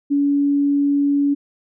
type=tone; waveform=sine; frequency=284.1 Hz; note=C#4; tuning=43 cents sharp; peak=-14 dBFS; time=0.1-1.35 s; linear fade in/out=20 ms; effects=none